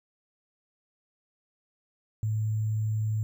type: tone with sample-and-hold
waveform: sine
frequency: 108.5 Hz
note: A2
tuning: 24 cents flat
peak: -25 dBFS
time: 2.23-3.23 s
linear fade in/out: 0 ms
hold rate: 7350 Hz
effects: none